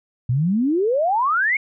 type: exponential sweep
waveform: sine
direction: up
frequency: 115.9 to 2240 Hz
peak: -16 dBFS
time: 0.29-1.57 s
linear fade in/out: 5 ms
effects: none